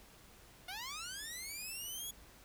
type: linear sweep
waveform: 10% pulse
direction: up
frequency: 705 to 3390 Hz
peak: -34 dBFS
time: 0.68-2.11 s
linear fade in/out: 5 ms
effects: added 50 Hz sine -64 dBFS peak until 2.44 s + pink hiss -60 dBFS RMS until 2.44 s